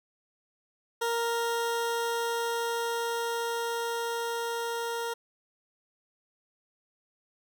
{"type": "tone with level ramp", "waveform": "20% pulse", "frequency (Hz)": 466.2, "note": "A#4", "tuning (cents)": 0, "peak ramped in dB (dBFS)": [-22, -26], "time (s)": [1.01, 5.14], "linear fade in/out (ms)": 10, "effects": []}